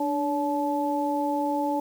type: tone cluster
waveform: sine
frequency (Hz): 293.9 / 568 / 865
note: D4 / C#5 / A5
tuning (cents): +1 / +42 / -30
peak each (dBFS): -27 / -30 / -27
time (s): 0-1.8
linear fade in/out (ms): 5
effects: 8-bit